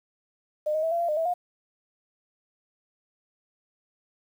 sine tone with pitch steps, 607 / 625 / 651 / 681 / 686 / 607 / 653 / 712 Hz, D#5 / D#5 / E5 / F5 / F5 / D#5 / E5 / F5, -43 / +8 / -22 / -44 / -31 / -43 / -17 / +33 cents, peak -23 dBFS, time 0.66-1.34 s, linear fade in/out 10 ms, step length 85 ms, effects 9-bit

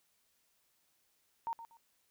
sine tone with echo, 920 Hz, A#5, 23 cents flat, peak -34 dBFS, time 1.47-1.53 s, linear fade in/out 0 ms, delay 120 ms, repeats 2, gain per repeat -12 dB, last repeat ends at 1.77 s, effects white hiss -75 dBFS RMS until 2.1 s

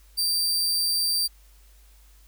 sawtooth tone, 4683 Hz, D8, 6 cents flat, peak -19 dBFS, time 0.17-1.28 s, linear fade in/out 20 ms, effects added 50 Hz sine -51 dBFS peak until 2.27 s + white hiss -60 dBFS RMS until 2.27 s

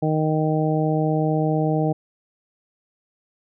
harmonic tone, 155.56 Hz, D#3, in tune, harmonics 1 / 2 / 3 / 4 / 5, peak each -21 / -24 / -26 / -27 / -28 dBFS, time 0.02-1.93 s, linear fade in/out 10 ms, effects none

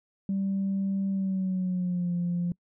sine tone with pitch glide, 194.9 to 174.64 Hz, G3 to F3, -10 to 0 cents, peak -24 dBFS, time 0.29-2.52 s, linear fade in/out 2 ms, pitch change -190 cents, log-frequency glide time 1.1-2.13 s, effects noise-tail reverb RT60 0.1 s tail -26 dB re dry + tanh soft clip ceiling -22 dBFS

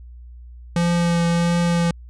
square tone with vibrato, 171.2 Hz, F3, 34 cents flat, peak -17 dBFS, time 0.76-1.91 s, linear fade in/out 2 ms, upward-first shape triangle, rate 1.5 Hz, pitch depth 15 cents each way, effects added 60 Hz sine -37 dBFS peak until 2.09 s + resampled to 22050 Hz

